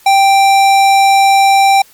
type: tone with hard clipping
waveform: sine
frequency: 785 Hz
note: G5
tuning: 2 cents sharp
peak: -7 dBFS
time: 0.06-1.82 s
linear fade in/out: 5 ms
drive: 18 dB
effects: white hiss -44 dBFS RMS until 1.93 s + MP3 96 kbps